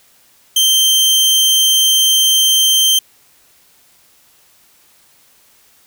sawtooth tone, 3136 Hz, G7, in tune, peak -6 dBFS, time 0.56-2.99 s, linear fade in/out 5 ms, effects white hiss -51 dBFS RMS until 5.86 s

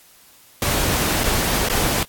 pink noise with dropouts, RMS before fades -20 dBFS, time 0.62-2.03 s, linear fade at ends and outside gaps 1 ms, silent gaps 1.236-1.241 / 1.687-1.698 s, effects white hiss -50 dBFS RMS until 2.08 s + AAC 64 kbps

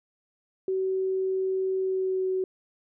sine tone with pitch glide, 378.9 to 375 Hz, F#4 to F#4, +41 to +23 cents, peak -24 dBFS, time 0.68-2.44 s, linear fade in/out 2 ms, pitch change -18 cents, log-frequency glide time 1.78-2.26 s, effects none

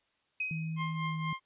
sine tone with exponential decay, 2522 Hz, D#7, 23 cents sharp, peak -29 dBFS, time 0.4-0.96 s, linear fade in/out 5 ms, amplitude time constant 120 ms
sine tone with pitch glide, 160.7 to 159.59 Hz, E3 to D#3, -44 to +44 cents, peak -33 dBFS, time 0.51-1.33 s, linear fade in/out 2 ms, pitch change -12 cents, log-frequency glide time 1.02-1.11 s
25% pulse tone with tremolo, 1058 Hz, C6, 19 cents sharp, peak -29 dBFS, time 0.76-1.4 s, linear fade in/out 50 ms, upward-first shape triangle, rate 4.2 Hz, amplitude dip 75%
effects white hiss -74 dBFS RMS until 1.45 s + resampled to 8000 Hz

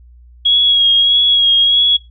sine tone with vibrato, 3309 Hz, G#7, 7 cents flat, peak -8 dBFS, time 0.45-1.97 s, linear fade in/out 10 ms, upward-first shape sine, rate 1.6 Hz, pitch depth 27 cents each way, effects noise-tail reverb RT60 0.2 s tail -18 dB re dry + added 60 Hz sine -39 dBFS peak until 2.1 s

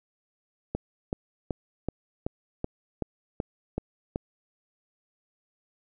click train, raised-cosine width 2 ms, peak -15 dBFS, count 10, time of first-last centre 0.75-4.159 s, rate 2.64 Hz, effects none

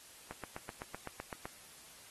click train, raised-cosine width 0.5 ms, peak -27 dBFS, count 10, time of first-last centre 0.31-1.455 s, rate 7.86 Hz, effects white hiss -56 dBFS RMS until 2.1 s + AAC 32 kbps

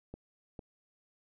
clicks, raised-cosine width 2 ms, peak -30 dBFS, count 2, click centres 0.14 / 0.592 s, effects none

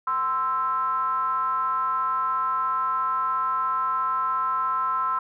triangle ring-modulated tone, 141.5 Hz, C#3, 36 cents sharp, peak -17 dBFS, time 0.07-5.19 s, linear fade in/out 5 ms, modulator 1180 Hz, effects none

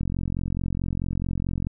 click train, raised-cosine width 5 ms, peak -15 dBFS, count 75, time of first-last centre 0.01-1.669 s, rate 44.6 Hz, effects none

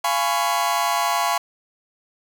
40% pulse chord, C# dominant seventh, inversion first, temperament just, 693 / 831.5 / 997.9 / 1108.7 Hz, E#5 / G#5 / B5 / C#6, -14 / +2 / +18 / 0 cents, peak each -24 dBFS, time 0.04-1.38 s, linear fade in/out 5 ms, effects none

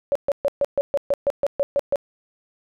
sine tone bursts, 564 Hz, C#5, 30 cents sharp, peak -16 dBFS, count 12, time 0.12-1.958 s, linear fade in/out 0 ms, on 34 ms, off 130 ms, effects none

